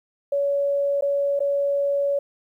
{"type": "tone with dropouts", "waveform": "sine", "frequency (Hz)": 564, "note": "C#5", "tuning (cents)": 30, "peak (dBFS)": -19, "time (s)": [0.32, 2.19], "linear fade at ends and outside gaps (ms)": 5, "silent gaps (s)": [[1.01, 1.022], [1.393, 1.403]], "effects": ["10-bit"]}